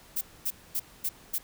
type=noise bursts; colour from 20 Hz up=violet; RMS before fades=-29 dBFS; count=5; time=0.16-1.385 s; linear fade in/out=10 ms; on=53 ms; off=240 ms; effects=pink hiss -54 dBFS RMS until 1.43 s